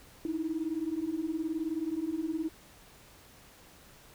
sine beating tone pair, 307.4 / 326.4 Hz, D#4 / E4, -21 / -17 cents, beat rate 19 Hz, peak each -34 / -32 dBFS, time 0.25-2.49 s, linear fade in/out 2 ms, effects tanh soft clip ceiling -23 dBFS + pink hiss -56 dBFS RMS until 4.14 s

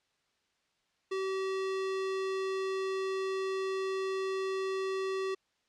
square tone, 382.9 Hz, G4, 41 cents flat, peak -32 dBFS, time 1.11-5.35 s, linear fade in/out 10 ms, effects white hiss -75 dBFS RMS until 5.68 s + low-pass 5000 Hz 12 dB/octave

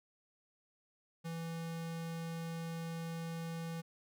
square tone, 165.5 Hz, E3, 7 cents sharp, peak -40 dBFS, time 1.24-3.82 s, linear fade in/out 20 ms, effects none

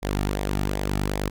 sawtooth tone with flanger, 49.73 Hz, G1, 26 cents sharp, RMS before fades -26 dBFS, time 0.02-1.3 s, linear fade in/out 20 ms, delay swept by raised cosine 0.69 to 1.99 ms, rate 2.6 Hz, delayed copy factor -0.55, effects none

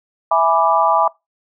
sine chord, E dominant seventh, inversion none, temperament equal, 659.3 / 830.6 / 987.8 / 1174.7 Hz, E5 / G#5 / B5 / D6, 0 / 0 / 0 / 0 cents, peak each -17 dBFS, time 0.31-1.08 s, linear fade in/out 5 ms, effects noise-tail reverb RT60 0.2 s tail -22 dB re dry

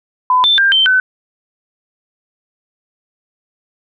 sine tone with pitch steps, 1007 / 3547 / 1592 / 3111 / 1513 Hz, B5 / A7 / G6 / G7 / F#6, +33 / +13 / +26 / -14 / +38 cents, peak -8 dBFS, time 0.3-1 s, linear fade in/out 2 ms, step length 140 ms, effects none

